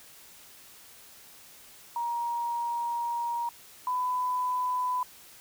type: tone pair in turn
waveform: sine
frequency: 944 / 1000.1 Hz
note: A#5 / B5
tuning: +22 / +21 cents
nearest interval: minor second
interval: 99 cents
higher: second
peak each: -28 / -26 dBFS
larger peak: second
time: 1.96-3.49 / 3.87-5.03 s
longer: first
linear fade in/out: 2 ms
effects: white hiss -52 dBFS RMS until 5.4 s